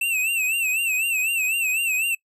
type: tone with vibrato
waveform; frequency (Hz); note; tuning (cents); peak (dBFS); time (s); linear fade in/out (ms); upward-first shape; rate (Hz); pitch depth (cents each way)
square; 2637; E7; 0; -21; 0.01-2.15; 5; sine; 4; 98
effects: noise-tail reverb RT60 0.1 s tail -23 dB re dry